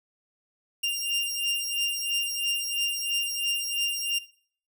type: beating tone pair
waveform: sawtooth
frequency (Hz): 2794 / 2797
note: F7 / F7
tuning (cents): 0 / +2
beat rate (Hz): 3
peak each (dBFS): -26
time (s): 0.83-4.19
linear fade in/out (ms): 10
effects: noise-tail reverb RT60 0.5 s tail -17 dB re dry